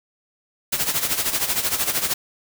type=noise with tremolo; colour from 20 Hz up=white; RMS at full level=-20 dBFS; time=0.72-2.14 s; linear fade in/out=10 ms; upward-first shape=sine; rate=13 Hz; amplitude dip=70%; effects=none